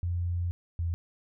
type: tone pair in turn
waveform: sine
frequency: 87.31 / 84.78 Hz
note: F2 / E2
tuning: 0 / +49 cents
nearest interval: minor second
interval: 51 cents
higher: first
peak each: -27 / -27 dBFS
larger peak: neither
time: 0.03-0.51 / 0.79-0.94 s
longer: first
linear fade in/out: 0 ms
effects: none